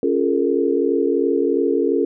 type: chord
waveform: sine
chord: Bb minor seventh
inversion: first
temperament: equal with one note detuned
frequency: 277.2 / 349.2 / 415.3 / 458.2 Hz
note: Db4 / F4 / Ab4 / Bb4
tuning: 0 / 0 / 0 / -30 cents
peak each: -21 dBFS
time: 0.03-2.05 s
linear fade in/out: 2 ms
effects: none